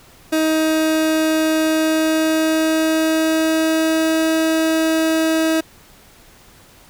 30% pulse tone with pitch glide, 315.7 to 320.7 Hz, D#4 to E4, +25 to -48 cents, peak -12 dBFS, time 0.32-5.61 s, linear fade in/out 10 ms, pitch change +27 cents, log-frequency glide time 1.65-4.33 s, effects pink hiss -47 dBFS RMS until 6.89 s

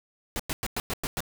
pink noise bursts, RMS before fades -30 dBFS, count 7, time 0.36-1.205 s, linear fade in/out 0 ms, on 35 ms, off 100 ms, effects none

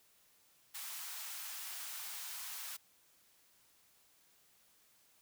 white high-pass noise, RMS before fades -45 dBFS, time 0.74-2.77 s, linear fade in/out 10 ms, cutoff 810 Hz, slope 24 dB/octave, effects white hiss -69 dBFS RMS until 5.21 s

